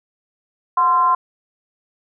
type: tone with frequency modulation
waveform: sine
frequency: 1041 Hz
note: C6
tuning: 9 cents flat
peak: -12 dBFS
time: 0.77-1.15 s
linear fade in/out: 5 ms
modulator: 313 Hz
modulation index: 0.45
effects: none